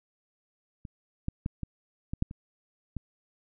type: clicks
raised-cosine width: 5 ms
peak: -28 / -17 / -18 / -21 / -20 / -13 / -28 / -22 dBFS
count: 8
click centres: 0.852 / 1.284 / 1.461 / 1.633 / 2.135 / 2.224 / 2.311 / 2.967 s
effects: none